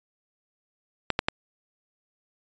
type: clicks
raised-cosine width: 0.3 ms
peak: -6 dBFS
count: 3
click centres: 1.103 / 1.191 / 1.285 s
effects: resampled to 16000 Hz